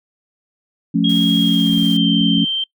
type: chord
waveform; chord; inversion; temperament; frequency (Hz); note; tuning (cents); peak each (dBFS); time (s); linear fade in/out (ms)
sine; F augmented; none; equal with one note detuned; 174.61 / 217.7 / 277.2; F3 / A3 / C#4; 0 / -18 / 0; -17; 0.94-2.45; 10
type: tone with pitch glide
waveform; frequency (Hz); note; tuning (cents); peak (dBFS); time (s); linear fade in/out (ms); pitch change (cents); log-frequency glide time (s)
sine; 3273 to 3134; G#7 to G7; -26 to -1; -17; 1.04-2.64; 5; -75; 1.39-2.08
type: noise with tremolo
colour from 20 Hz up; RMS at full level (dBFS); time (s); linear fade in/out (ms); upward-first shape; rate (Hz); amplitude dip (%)
white; -36; 1.09-1.97; 5; sine; 16; 25
type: clicks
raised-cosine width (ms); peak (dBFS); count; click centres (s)
3; -26; 6; 1.696 / 1.732 / 1.777 / 1.83 / 2.211 / 2.377
effects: noise-tail reverb RT60 0.1 s tail -22 dB re dry